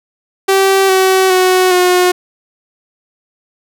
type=tone with pitch steps; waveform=sawtooth; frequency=387.1 / 378.3 / 369.6 / 361.2 Hz; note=G4 / F#4 / F#4 / F#4; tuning=-22 / +38 / -2 / -42 cents; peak=-4 dBFS; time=0.48-2.12 s; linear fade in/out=10 ms; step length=410 ms; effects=none